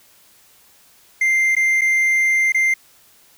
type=tone with dropouts; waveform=triangle; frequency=2093 Hz; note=C7; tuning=in tune; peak=-12 dBFS; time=1.21-2.74 s; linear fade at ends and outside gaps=5 ms; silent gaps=1.552-1.565 / 1.811-1.816 / 2.522-2.545 s; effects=white hiss -52 dBFS RMS until 3.37 s